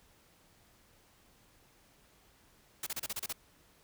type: noise bursts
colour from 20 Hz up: white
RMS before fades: -37 dBFS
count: 8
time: 2.83-3.327 s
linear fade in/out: 5 ms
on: 35 ms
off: 31 ms
effects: pink hiss -65 dBFS RMS until 3.83 s